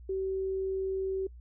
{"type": "tone", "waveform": "sine", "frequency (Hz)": 382.7, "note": "G4", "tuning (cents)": -42, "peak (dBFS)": -29, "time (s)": [0.09, 1.27], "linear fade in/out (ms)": 5, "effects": ["noise-tail reverb RT60 0.1 s tail -24 dB re dry", "added 60 Hz sine -46 dBFS peak until 1.4 s"]}